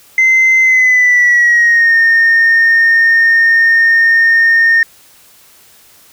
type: tone with pitch glide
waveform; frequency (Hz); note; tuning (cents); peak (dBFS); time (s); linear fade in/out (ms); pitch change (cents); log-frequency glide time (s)
sine; 2067 to 1830.9; C7 to A#6; -22 to -32; -4; 0.18-4.83; 2; -210; 0.61-1.96
effects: tanh soft clip ceiling -3 dBFS + white hiss -44 dBFS RMS until 6.12 s